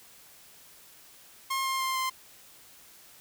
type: tone with pitch steps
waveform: sawtooth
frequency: 1070 / 1061.4 / 1052.8 / 1044.4 Hz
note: C6 / C6 / C6 / C6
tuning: +38 / +24 / +10 / -3 cents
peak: -24 dBFS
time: 1.5-2.1 s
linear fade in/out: 10 ms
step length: 150 ms
effects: white hiss -54 dBFS RMS until 3.2 s